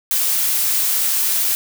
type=noise; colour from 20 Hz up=blue; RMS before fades=-18 dBFS; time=0.11-1.55 s; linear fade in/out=0 ms; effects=none